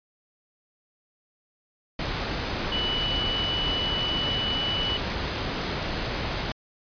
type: tone in noise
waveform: sine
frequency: 2960 Hz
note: F#7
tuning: in tune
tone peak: -26 dBFS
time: 2.72-4.97 s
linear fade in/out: 2 ms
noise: pink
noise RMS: -29 dBFS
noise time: 1.99-6.52 s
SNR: 0 dB
effects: resampled to 11025 Hz

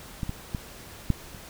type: clicks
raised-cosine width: 5 ms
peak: -17 / -18 / -16 / -9 / -30 dBFS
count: 5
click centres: 0.232 / 0.294 / 0.548 / 1.103 / 1.348 s
effects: pink hiss -45 dBFS RMS until 1.49 s

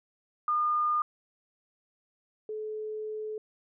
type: tone pair in turn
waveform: sine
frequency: 1215 / 430.4 Hz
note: D#6 / A4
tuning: -42 / -38 cents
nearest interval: octave + tritone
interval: 1796 cents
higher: first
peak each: -24 / -33 dBFS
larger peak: first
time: 0.48-1.02 / 2.49-3.38 s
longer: second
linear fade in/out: 2 ms
effects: none

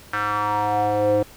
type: tone with band-pass filter sweep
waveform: square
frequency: 104.5 Hz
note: G#2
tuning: 11 cents sharp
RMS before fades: -21 dBFS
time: 0.13-1.23 s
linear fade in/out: 5 ms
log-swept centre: 1500 to 460 Hz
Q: 4.6
effects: pink hiss -46 dBFS RMS until 1.36 s

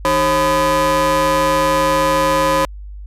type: ring-modulated tone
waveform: 35% pulse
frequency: 233.1 Hz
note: A#3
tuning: in tune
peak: -8 dBFS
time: 0.05-2.65 s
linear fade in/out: 0 ms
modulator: 772 Hz
effects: added 50 Hz sine -29 dBFS peak until 3.06 s + resampled to 32000 Hz

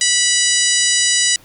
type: harmonic tone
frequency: 980 Hz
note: B5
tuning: 14 cents flat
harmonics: 2 / 3 / 4 / 5 / 6 / 7 / 8 / 9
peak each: -21 / -21 / -21 / -21 / -21 / -21 / -21 / -21 dBFS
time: 0.01-1.36 s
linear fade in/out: 2 ms
effects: pink hiss -47 dBFS RMS until 1.44 s

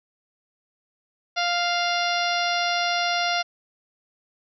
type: harmonic tone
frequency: 698.5 Hz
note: F5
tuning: in tune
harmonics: 1 / 2 / 3 / 4 / 5 / 6 / 7 / 8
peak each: -25 / -28 / -30 / -31 / -32 / -33 / -33 / -34 dBFS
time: 1.36-3.43 s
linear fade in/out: 20 ms
effects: none

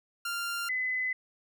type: tone pair in turn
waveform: sawtooth / sine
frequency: 1392 / 2019 Hz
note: F6 / B6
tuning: -6 / +38 cents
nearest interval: tritone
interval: 644 cents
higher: second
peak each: -28 dBFS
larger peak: neither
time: 0.25-0.69 / 0.69-1.13 s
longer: neither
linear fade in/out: 5 ms
effects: none

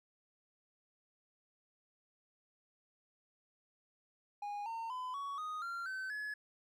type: tone with pitch steps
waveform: triangle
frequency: 821 / 911 / 1010.8 / 1121.5 / 1244.4 / 1380.8 / 1532 / 1699.9 Hz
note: G#5 / A#5 / B5 / C#6 / D#6 / F6 / G6 / G#6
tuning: -20 / -40 / +40 / +20 / 0 / -20 / -40 / +40 cents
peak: -37 dBFS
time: 4.42-6.34 s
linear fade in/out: 5 ms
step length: 240 ms
effects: none

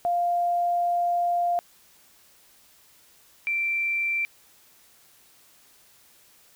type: tone pair in turn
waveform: sine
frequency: 698.5 / 2349 Hz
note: F5 / D7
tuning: 0 / 0 cents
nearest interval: octave + major sixth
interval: 2100 cents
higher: second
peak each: -21 / -23 dBFS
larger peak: first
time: 0.05-1.59 / 3.47-4.25 s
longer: first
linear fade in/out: 0 ms
effects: white hiss -57 dBFS RMS until 6.55 s

